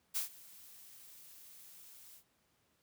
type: noise with ADSR envelope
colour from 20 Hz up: blue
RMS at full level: -34 dBFS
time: 0.14-2.24 s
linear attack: 25 ms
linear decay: 120 ms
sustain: -22 dB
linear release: 94 ms
effects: pink hiss -75 dBFS RMS until 2.82 s + high-pass 80 Hz 12 dB/octave